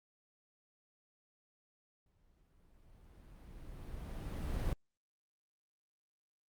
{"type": "noise with exponential growth", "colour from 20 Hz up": "brown", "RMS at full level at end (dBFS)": -34, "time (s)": [2.06, 4.73], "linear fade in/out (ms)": 2, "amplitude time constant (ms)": 580, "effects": ["Opus 48 kbps"]}